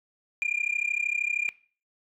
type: tone with amplitude modulation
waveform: sine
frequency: 2408 Hz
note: D7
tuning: 43 cents sharp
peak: -19 dBFS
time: 0.42-1.49 s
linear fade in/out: 0 ms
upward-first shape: sine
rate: 33 Hz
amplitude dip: 100%
effects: noise-tail reverb RT60 0.4 s tail -21 dB re dry + tanh soft clip ceiling -20 dBFS